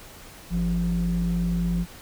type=tone pair together; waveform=sine; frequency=50.2 / 173.5 Hz; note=G1 / F3; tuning=+42 / -11 cents; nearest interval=octave + major sixth; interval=2147 cents; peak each=-25 / -21 dBFS; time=0.5-1.86 s; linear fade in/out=50 ms; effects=tanh soft clip ceiling -18 dBFS + pink hiss -45 dBFS RMS until 2.01 s